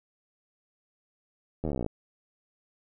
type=slowing click train; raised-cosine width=2 ms; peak=-18 dBFS; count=16; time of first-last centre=1.64-1.863 s; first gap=12 ms; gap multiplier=1.03; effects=none